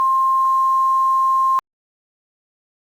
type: tone with quantisation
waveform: sine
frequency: 1059 Hz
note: C6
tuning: 21 cents sharp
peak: -13 dBFS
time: 0-1.59 s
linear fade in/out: 0 ms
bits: 7
effects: Opus 32 kbps